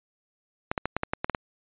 clicks, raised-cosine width 0.5 ms, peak -11 dBFS, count 9, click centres 0.715 / 0.778 / 0.856 / 0.966 / 1.034 / 1.135 / 1.245 / 1.297 / 1.348 s, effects resampled to 8000 Hz

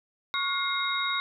sine tone cluster, 1107 / 1428 / 2125 / 3774 Hz, C#6 / F6 / C7 / A#7, -3 / +38 / +26 / +21 cents, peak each -31 / -33 / -32 / -30 dBFS, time 0.34-1.2 s, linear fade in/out 0 ms, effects none

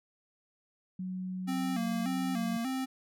sine tone, 185 Hz, F#3, in tune, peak -34 dBFS, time 0.99-2.57 s, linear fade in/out 5 ms
square tone with vibrato, 246.1 Hz, B3, 6 cents flat, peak -32 dBFS, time 1.47-2.86 s, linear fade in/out 20 ms, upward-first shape square, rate 1.7 Hz, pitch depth 110 cents each way
effects none

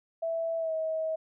sine tone with pitch glide, 659.3 to 638.3 Hz, E5 to D#5, 0 to +44 cents, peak -28 dBFS, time 0.22-1.16 s, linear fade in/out 10 ms, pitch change -56 cents, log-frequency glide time 0.58-0.73 s, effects none

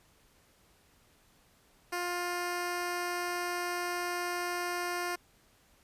10% pulse tone, 352.8 Hz, F4, 18 cents sharp, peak -24 dBFS, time 1.92-5.16 s, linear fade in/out 10 ms, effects pink hiss -65 dBFS RMS until 5.83 s + resampled to 32000 Hz

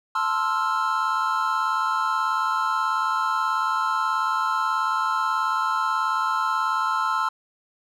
triangle chord, F major seventh, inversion first, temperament equal, 880 / 1046.5 / 1318.5 / 1396.9 Hz, A5 / C6 / E6 / F6, 0 / 0 / 0 / 0 cents, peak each -27 / -24 / -23 / -27 dBFS, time 0.15-7.29 s, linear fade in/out 5 ms, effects none

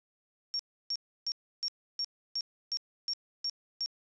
sine tone bursts, 5530 Hz, F8, 18 cents flat, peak -30 dBFS, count 10, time 0.54-3.86 s, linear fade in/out 0 ms, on 53 ms, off 310 ms, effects resampled to 16000 Hz + 12-bit

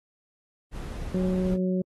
brown noise, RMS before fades -35 dBFS, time 0.71-1.58 s, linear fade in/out 50 ms
harmonic tone, 184.6 Hz, F#3, 4 cents flat, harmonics 1 / 2 / 3, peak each -24 / -30 / -34 dBFS, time 1.14-1.82 s, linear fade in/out 5 ms
effects AAC 32 kbps

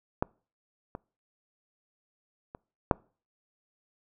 clicks, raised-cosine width 1 ms, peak -12 / -23 / -27 / -6 dBFS, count 4, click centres 0.225 / 0.951 / 2.549 / 2.912 s, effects noise-tail reverb RT60 0.4 s tail -26 dB re dry

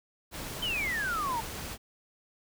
pink noise, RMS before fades -39 dBFS, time 0.31-1.78 s, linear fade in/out 50 ms
sine exponential sweep, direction down, 3148 to 880 Hz, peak -29 dBFS, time 0.62-1.41 s, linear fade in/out 10 ms
effects none

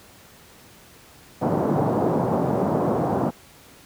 pink band-pass noise, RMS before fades -22 dBFS, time 1.41-3.31 s, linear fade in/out 20 ms, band 130 to 910 Hz, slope 24 dB/octave, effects pink hiss -49 dBFS RMS until 3.85 s + high-pass 60 Hz 12 dB/octave

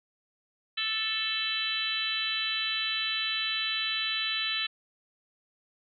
harmonic tone with a mistuned harmonic, 440 Hz, A4, in tune, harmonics 3 / 4 / 5 / 6 / 7 / 8 / 9, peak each -41 / -37 / -41 / -34 / -33 / -39 / -33 dBFS, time 0.77-4.67 s, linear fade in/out 10 ms, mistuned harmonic 8, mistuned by -50 cents, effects none

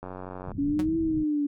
click train, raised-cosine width 1 ms, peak -24 dBFS, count 46, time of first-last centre 0.03-0.517 s, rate 92.4 Hz
white low-pass noise, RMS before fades -37 dBFS, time 0.46-1.24 s, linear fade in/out 10 ms, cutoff 190 Hz, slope 24 dB/octave
sine exponential two-way sweep, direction up then down, 277.2 to 329.6 to 285.3 Hz, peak -23 dBFS, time 0.58-1.47 s, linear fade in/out 10 ms, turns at 0.97 s
sawtooth tone with exponential decay, 185 Hz, F#3, in tune, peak -26 dBFS, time 0.79-0.87 s, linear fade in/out 5 ms, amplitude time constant 16 ms
effects none

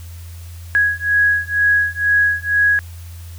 sine beating tone pair, 1661.2 / 1663.3 Hz, G#6 / G#6, 0 / +2 cents, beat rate 2.1 Hz, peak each -16 dBFS, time 0.75-2.79 s, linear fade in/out 0 ms, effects added 85 Hz sine -31 dBFS peak until 3.38 s + white hiss -45 dBFS RMS until 3.38 s

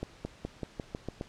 accelerating click train, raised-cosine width 2 ms, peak -21 dBFS, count 8, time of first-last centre 0.03-1.211 s, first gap 220 ms, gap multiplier 0.91, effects pink hiss -55 dBFS RMS until 1.28 s + low-pass 6000 Hz 12 dB/octave

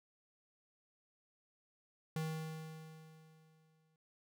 square tone with exponential decay, 158.5 Hz, D#3, 32 cents sharp, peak -36 dBFS, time 2.16-3.96 s, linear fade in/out 2 ms, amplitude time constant 390 ms, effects none

